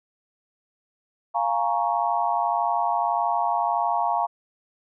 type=chord; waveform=sine; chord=Bb minor seventh; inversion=second; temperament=equal; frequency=698.5 / 830.6 / 932.3 / 1108.7 Hz; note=F5 / Ab5 / Bb5 / Db6; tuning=0 / 0 / 0 / 0 cents; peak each=-25 / -27 / -25 / -29 dBFS; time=1.34-4.27 s; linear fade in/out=20 ms; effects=none